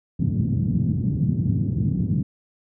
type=band-pass noise; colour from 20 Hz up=pink; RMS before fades=-22 dBFS; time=0.19-2.23 s; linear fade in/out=10 ms; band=100 to 210 Hz; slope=24 dB/octave; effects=none